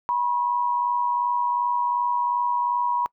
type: tone pair together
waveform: sine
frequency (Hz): 969 / 1071.7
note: B5 / C6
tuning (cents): -33 / +41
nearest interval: major second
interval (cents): 174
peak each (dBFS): -21 / -29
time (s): 0.09-3.06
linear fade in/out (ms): 0
effects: noise-tail reverb RT60 0.1 s tail -25 dB re dry